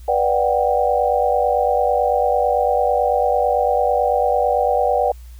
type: chord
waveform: sine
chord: G major seventh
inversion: first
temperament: just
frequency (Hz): 490 / 588 / 735 / 784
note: B4 / D5 / F#5 / G5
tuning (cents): -14 / +2 / -12 / 0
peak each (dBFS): -20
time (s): 0.08-5.12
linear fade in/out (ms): 5
effects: added 60 Hz sine -35 dBFS peak until 5.39 s + white hiss -53 dBFS RMS until 5.39 s